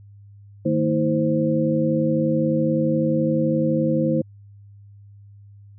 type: tone cluster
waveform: sine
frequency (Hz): 155.4 / 227.1 / 323.3 / 521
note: D#3 / A#3 / E4 / C5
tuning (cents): -2 / -45 / -34 / -7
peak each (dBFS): -23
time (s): 0.65-4.22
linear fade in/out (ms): 10
effects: added 101 Hz sine -43 dBFS peak until 5.78 s